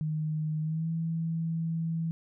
sine tone with pitch glide, 154.9 to 163.92 Hz, D#3 to E3, -7 to -9 cents, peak -28 dBFS, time 0.01-2.11 s, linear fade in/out 0 ms, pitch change +98 cents, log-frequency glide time 0.61-0.89 s, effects none

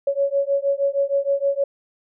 sine beating tone pair, 554.4 / 560.8 Hz, C#5 / C#5, 0 / +20 cents, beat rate 6.4 Hz, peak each -21 dBFS, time 0.07-1.64 s, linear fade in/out 5 ms, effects none

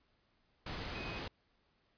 sine tone in noise, 2514 Hz, D#7, 17 cents sharp, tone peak -47 dBFS, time 0.95-1.19 s, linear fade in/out 5 ms, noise pink, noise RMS -42 dBFS, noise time 0.66-1.28 s, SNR -8 dB, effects pink hiss -75 dBFS RMS until 1.97 s + resampled to 11025 Hz

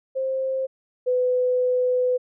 sine tone pair in turn, 528 / 501.4 Hz, C5 / B4, +16 / +26 cents, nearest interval minor second, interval 90 cents, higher first, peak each -22 / -18 dBFS, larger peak second, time 0.15-0.67 / 1.06-2.18 s, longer second, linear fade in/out 20 ms, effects none

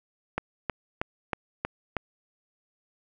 click train, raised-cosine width 0.5 ms, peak -12 dBFS, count 6, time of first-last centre 0.38-1.967 s, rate 3.15 Hz, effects none

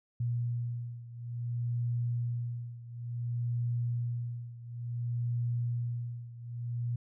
sine beating tone pair, 119.4 / 119.97 Hz, A#2 / B2, +42 / -50 cents, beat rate 0.57 Hz, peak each -33 / -36 dBFS, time 0.2-6.96 s, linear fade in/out 5 ms, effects none

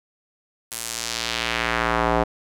square tone with band-pass filter sweep, 57.7 Hz, A#1, 17 cents flat, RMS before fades -24 dBFS, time 0.71-2.24 s, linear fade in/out 10 ms, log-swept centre 11000 to 710 Hz, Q 1.2, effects none

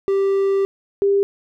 triangle / sine tone pair in turn, 392 / 398.4 Hz, G4 / G4, 0 / +28 cents, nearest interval unison, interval 28 cents, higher second, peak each -13 dBFS, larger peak neither, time 0.08-0.65 / 1.02-1.23 s, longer first, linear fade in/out 0 ms, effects none

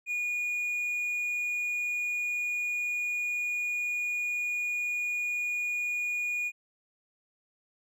triangle tone, 2446 Hz, D#7, 30 cents flat, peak -27 dBFS, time 0.06-6.52 s, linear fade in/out 50 ms, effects none

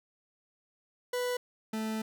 40% pulse tone pair in turn, 493.9 / 219.3 Hz, B4 / A3, 0 / -6 cents, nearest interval octave + major second, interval 1406 cents, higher first, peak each -29 / -31 dBFS, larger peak first, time 1.13-1.37 / 1.73-2.02 s, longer second, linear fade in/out 5 ms, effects none

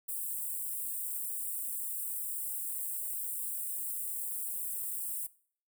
white high-pass noise, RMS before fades -37 dBFS, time 0.08-5.27 s, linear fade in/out 10 ms, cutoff 7900 Hz, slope 96 dB/octave, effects noise-tail reverb RT60 0.5 s tail -20 dB re dry

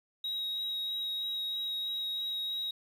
sine tone with vibrato, 3808 Hz, A#7, 36 cents sharp, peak -30 dBFS, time 0.24-2.71 s, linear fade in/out 5 ms, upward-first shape sine, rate 3.1 Hz, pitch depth 9 cents each way, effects tanh soft clip ceiling -31 dBFS + 10-bit

